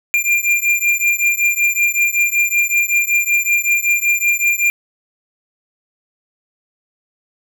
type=beating tone pair; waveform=square; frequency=2390 / 2395.3 Hz; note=D7 / D7; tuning=+30 / +34 cents; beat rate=5.3 Hz; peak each=-17 dBFS; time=0.14-4.7 s; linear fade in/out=0 ms; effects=none